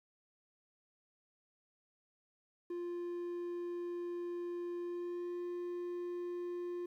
triangle tone with pitch glide, 349.2 to 352 Hz, F4 to F4, 0 to +14 cents, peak -36 dBFS, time 2.7-6.86 s, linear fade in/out 5 ms, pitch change +14 cents, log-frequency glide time 4.79-5.45 s, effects 12-bit

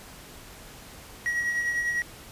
triangle tone with tremolo, 1910 Hz, A#6, 42 cents sharp, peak -21 dBFS, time 1.26-2.02 s, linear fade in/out 0 ms, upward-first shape triangle, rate 10 Hz, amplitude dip 50%, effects pink hiss -46 dBFS RMS until 2.31 s + resampled to 32000 Hz

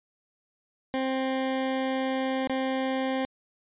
20% pulse tone with dropouts, 263.3 Hz, C4, 11 cents sharp, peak -21 dBFS, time 0.94-3.25 s, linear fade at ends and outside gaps 0 ms, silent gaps 2.474-2.497 s, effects resampled to 8000 Hz

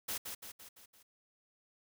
white noise with echo, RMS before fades -38 dBFS, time 0.08-0.18 s, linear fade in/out 10 ms, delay 170 ms, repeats 5, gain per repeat -5 dB, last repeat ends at 1.03 s, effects none

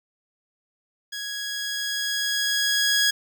15% pulse tone with level ramp, 1661.2 Hz, G#6, in tune, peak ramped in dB -24 to -11 dBFS, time 1.12-3.11 s, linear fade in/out 10 ms, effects none

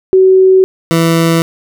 sine / 20% pulse tone pair in turn, 377.2 / 165.42 Hz, F#4 / E3, +33 / +6 cents, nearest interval octave + major second, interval 1427 cents, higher first, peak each -3 dBFS, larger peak neither, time 0.13-0.64 / 0.91-1.42 s, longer neither, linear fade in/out 0 ms, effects none

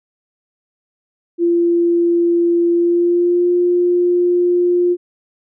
sine tone with pitch glide, 342.9 to 353.2 Hz, F4 to F4, -32 to +20 cents, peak -11 dBFS, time 1.38-4.97 s, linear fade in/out 50 ms, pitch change +52 cents, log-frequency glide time 2.72-3.51 s, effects none

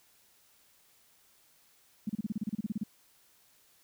sine tone bursts, 211.4 Hz, G#3, 31 cents sharp, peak -29 dBFS, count 14, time 2.07-2.836 s, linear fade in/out 5 ms, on 25 ms, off 32 ms, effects white hiss -65 dBFS RMS until 3.83 s

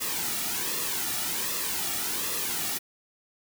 white noise with flanger, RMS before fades -30 dBFS, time 0-2.79 s, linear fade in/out 20 ms, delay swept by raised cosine 1.3 to 1.95 ms, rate 1.3 Hz, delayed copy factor -0.6, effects none

